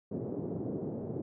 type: band-pass noise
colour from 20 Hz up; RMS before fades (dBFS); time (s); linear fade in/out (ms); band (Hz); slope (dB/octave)
white; -37; 0.11-1.22; 10; 110 to 440; 24
effects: none